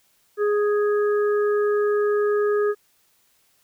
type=harmonic tone; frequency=415.3 Hz; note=G#4; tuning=in tune; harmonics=1 / 3 / 4; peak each=-18 / -30 / -33 dBFS; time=0.37-2.75 s; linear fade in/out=50 ms; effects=white hiss -63 dBFS RMS until 3.63 s